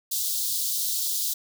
white high-pass noise, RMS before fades -27 dBFS, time 0.11-1.34 s, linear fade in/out 10 ms, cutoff 3500 Hz, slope 48 dB/octave, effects none

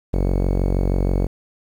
sawtooth tone with low-pass filter, 46.25 Hz, F#1, in tune, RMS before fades -19 dBFS, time 0.13-1.27 s, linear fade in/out 10 ms, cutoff 520 Hz, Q 1.5, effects 8-bit

